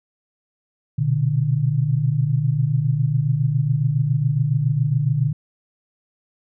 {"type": "tone cluster", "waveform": "sine", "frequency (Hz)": [121.2, 128.5, 148.3], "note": ["B2", "C3", "D3"], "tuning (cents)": [-32, -31, 17], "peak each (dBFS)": [-21, -25, -19], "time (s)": [0.98, 5.33], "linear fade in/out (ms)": 10, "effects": []}